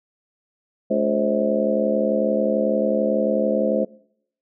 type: harmonic tone with a mistuned harmonic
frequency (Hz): 71.3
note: C#2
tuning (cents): +49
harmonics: 3 / 4 / 5 / 6 / 7 / 8 / 9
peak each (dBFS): -23 / -28 / -28 / -30 / -21 / -31 / -26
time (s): 0.9-3.85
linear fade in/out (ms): 10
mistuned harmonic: 7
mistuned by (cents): +83
effects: noise-tail reverb RT60 0.7 s tail -23 dB re dry